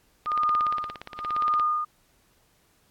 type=click train; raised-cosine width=0.3 ms; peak=-20 dBFS; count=24; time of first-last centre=0.26-1.597 s; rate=17.2 Hz
type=tone with tremolo; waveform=sine; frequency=1221 Hz; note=D#6; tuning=33 cents flat; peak=-20 dBFS; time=0.26-1.85 s; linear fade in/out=10 ms; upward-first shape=sine; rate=0.96 Hz; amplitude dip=100%
effects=pink hiss -64 dBFS RMS until 2.9 s + AAC 64 kbps